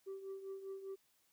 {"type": "tone with tremolo", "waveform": "sine", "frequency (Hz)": 387.8, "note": "G4", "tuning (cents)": -19, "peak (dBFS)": -39, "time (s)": [0.06, 0.96], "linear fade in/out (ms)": 20, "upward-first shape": "triangle", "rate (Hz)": 5, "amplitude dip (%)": 75, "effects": ["tanh soft clip ceiling -41 dBFS", "white hiss -75 dBFS RMS until 1.32 s"]}